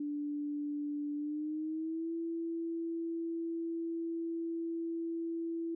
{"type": "tone with pitch glide", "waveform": "sine", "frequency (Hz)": [292.7, 332.4], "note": ["D4", "E4"], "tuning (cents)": [-6, 15], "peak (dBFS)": -34, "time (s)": [0, 5.75], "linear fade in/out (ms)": 5, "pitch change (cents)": 221, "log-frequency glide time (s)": [1.15, 2.13], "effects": []}